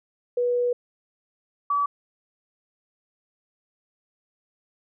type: tone pair in turn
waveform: sine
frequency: 487.5 / 1146.2 Hz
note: B4 / D6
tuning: -23 / -42 cents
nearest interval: octave + minor third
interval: 1481 cents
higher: second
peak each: -20 dBFS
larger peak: neither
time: 0.37-0.73 / 1.7-1.86 s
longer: first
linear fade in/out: 5 ms
effects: none